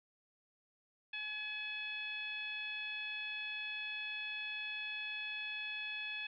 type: tone with frequency modulation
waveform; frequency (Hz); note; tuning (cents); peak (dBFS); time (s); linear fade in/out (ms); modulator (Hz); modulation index
sine; 2554; D#7; +45; -39; 1.13-6.27; 5; 855; 0.97
effects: none